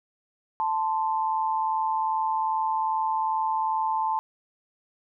sine tone pair together, 880 / 1042.5 Hz, A5 / C6, 0 / -7 cents, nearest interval minor third, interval 293 cents, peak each -24 / -29 dBFS, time 0.6-4.19 s, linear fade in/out 0 ms, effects none

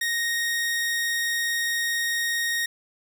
sawtooth tone, 1864.7 Hz, A#6, in tune, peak -20 dBFS, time 0.01-2.66 s, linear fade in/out 5 ms, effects none

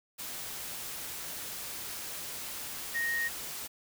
sine tone in noise, 1864.7 Hz, A#6, in tune, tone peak -29 dBFS, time 2.94-3.29 s, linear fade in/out 20 ms, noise white, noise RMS -40 dBFS, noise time 0.18-3.68 s, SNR +8 dB, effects none

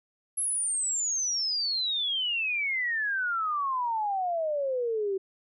sine exponential sweep, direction down, 11175 to 377.2 Hz, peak -26 dBFS, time 0.37-5.18 s, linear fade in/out 10 ms, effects none

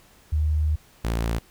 sine / sawtooth tone pair in turn, 76.5 / 56.83 Hz, D#2 / A#1, -29 / -43 cents, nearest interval perfect fourth, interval 514 cents, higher first, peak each -19 dBFS, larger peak neither, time 0.32-0.76 / 1.04-1.39 s, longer first, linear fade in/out 10 ms, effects pink hiss -55 dBFS RMS until 1.5 s

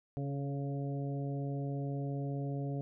harmonic tone with a mistuned harmonic, 139.6 Hz, C#3, 13 cents sharp, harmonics 1 / 2 / 3 / 4 / 5, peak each -35 / -41 / -45 / -47 / -49 dBFS, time 0.17-2.81 s, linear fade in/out 0 ms, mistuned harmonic 3, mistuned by +19 cents, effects none

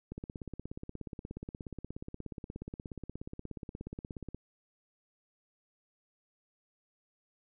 click train, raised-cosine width 3 ms, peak -28 dBFS, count 72, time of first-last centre 0.12-4.346 s, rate 16.8 Hz, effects none

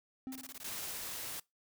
triangle tone with exponential decay, 261.6 Hz, C4, in tune, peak -35 dBFS, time 0.27-0.67 s, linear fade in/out 0 ms, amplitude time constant 86 ms
white noise bursts, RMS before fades -47 dBFS, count 11, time 0.32-0.916 s, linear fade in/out 2 ms, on 36 ms, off 20 ms
white noise, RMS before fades -42 dBFS, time 0.64-1.4 s, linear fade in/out 5 ms
effects noise-tail reverb RT60 0.2 s tail -23 dB re dry

